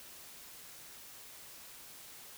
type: silence
effects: white hiss -52 dBFS RMS until 2.37 s